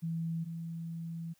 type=tone pair in turn; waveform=sine; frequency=164.81 / 165.86 Hz; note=E3 / E3; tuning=0 / +11 cents; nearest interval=unison; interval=11 cents; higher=second; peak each=-32 / -37 dBFS; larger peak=first; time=0.02-0.45 / 0.45-1.34 s; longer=second; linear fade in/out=20 ms; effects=white hiss -70 dBFS RMS until 1.39 s